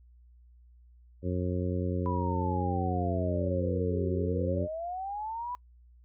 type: harmonic tone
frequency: 90.1 Hz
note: F#2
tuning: 45 cents flat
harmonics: 1 / 2 / 3 / 4 / 5 / 6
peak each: -31 / -34 / -36 / -37 / -38 / -39 dBFS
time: 1.22-4.68 s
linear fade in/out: 50 ms
type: linear two-way sweep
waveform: sine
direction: down then up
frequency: 996 to 370 to 996 Hz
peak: -33 dBFS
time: 2.06-5.55 s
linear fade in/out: 0 ms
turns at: 4.12 s
effects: noise-tail reverb RT60 0.1 s tail -24 dB re dry + added 60 Hz sine -54 dBFS peak until 6.04 s